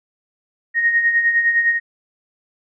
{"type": "tone with tremolo", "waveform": "sine", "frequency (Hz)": 1864.7, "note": "A#6", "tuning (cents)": 0, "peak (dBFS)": -11, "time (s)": [0.74, 1.8], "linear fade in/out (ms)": 50, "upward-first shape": "sine", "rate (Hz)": 9.8, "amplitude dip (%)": 55, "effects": []}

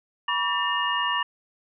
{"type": "tone cluster", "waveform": "sine", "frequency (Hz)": [972, 1141, 1801, 2845], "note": ["B5", "C#6", "A6", "F7"], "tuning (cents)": [-28, 50, 40, 31], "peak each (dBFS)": -28, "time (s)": [0.28, 1.23], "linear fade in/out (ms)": 5, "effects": []}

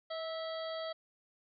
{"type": "harmonic tone with a mistuned harmonic", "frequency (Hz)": 653, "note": "E5", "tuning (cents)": -17, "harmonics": [1, 2, 3, 5, 6, 7], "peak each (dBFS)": [-38, -46, -50, -48, -52, -51], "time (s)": [0.1, 0.93], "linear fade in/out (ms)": 10, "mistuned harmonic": 1, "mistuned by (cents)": -23, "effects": []}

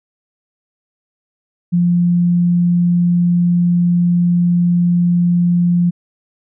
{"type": "tone", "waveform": "sine", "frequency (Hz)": 174.61, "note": "F3", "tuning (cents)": 0, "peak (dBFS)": -10, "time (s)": [1.72, 5.91], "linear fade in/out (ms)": 20, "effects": []}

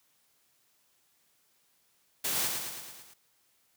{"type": "noise with echo", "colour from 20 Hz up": "white", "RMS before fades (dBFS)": -31, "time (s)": [2.24, 2.48], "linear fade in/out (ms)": 10, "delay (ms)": 110, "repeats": 6, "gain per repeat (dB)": -4, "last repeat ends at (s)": 3.14, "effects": ["white hiss -70 dBFS RMS until 3.76 s", "high-pass 60 Hz 12 dB/octave"]}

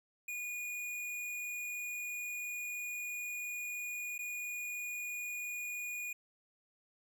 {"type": "tone with dropouts", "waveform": "square", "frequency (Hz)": 2449, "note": "D#7", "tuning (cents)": -28, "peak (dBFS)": -39, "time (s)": [0.28, 6.13], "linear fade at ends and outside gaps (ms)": 5, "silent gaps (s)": [4.181, 4.189], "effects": []}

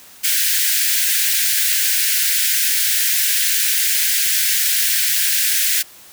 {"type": "high-pass noise", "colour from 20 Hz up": "white", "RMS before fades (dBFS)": -17, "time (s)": [0.23, 5.83], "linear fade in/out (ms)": 20, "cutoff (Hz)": 1500, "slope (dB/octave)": 96, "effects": ["white hiss -43 dBFS RMS until 6.12 s", "high-pass 60 Hz 12 dB/octave"]}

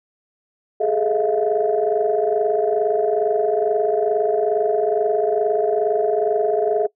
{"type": "tone cluster", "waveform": "sine", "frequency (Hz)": [408.2, 430.5, 639, 696], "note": ["G#4", "A4", "D#5", "F5"], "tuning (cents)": [-30, -38, 46, -6], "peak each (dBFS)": [-23, -19, -22, -23], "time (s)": [0.8, 6.87], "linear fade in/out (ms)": 10, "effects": ["noise-tail reverb RT60 0.1 s tail -21 dB re dry", "tanh soft clip ceiling -7 dBFS"]}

